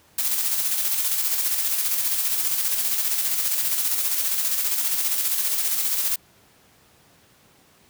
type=noise with tremolo; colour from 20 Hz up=blue; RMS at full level=-22 dBFS; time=0.18-6.16 s; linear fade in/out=5 ms; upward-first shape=square; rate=15 Hz; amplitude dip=35%; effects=pink hiss -56 dBFS RMS until 7.89 s + high-pass 80 Hz 12 dB/octave